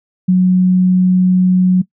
sine tone, 183.5 Hz, F#3, 14 cents flat, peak -7 dBFS, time 0.28-1.82 s, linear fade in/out 10 ms, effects noise-tail reverb RT60 0.1 s tail -20 dB re dry

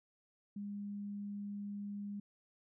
sine tone, 203.3 Hz, G#3, 37 cents flat, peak -40 dBFS, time 0.56-2.2 s, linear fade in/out 5 ms, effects none

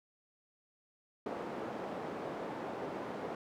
white band-pass noise, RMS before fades -41 dBFS, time 1.26-3.35 s, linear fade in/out 2 ms, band 210 to 640 Hz, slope 12 dB/octave, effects none

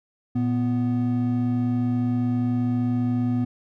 triangle tone pair together, 116.52 / 246.9 Hz, A#2 / B3, 0 / 0 cents, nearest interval octave + minor second, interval 1300 cents, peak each -23 / -20 dBFS, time 0.35-3.45 s, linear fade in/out 10 ms, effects none

